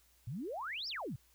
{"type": "exponential two-way sweep", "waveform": "sine", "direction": "up then down", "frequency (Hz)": [105.6, 5588, 105.6], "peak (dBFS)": -38, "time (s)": [0.27, 1.16], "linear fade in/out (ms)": 5, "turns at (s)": 0.88, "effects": ["added 60 Hz sine -70 dBFS peak until 1.34 s", "white hiss -69 dBFS RMS until 1.34 s"]}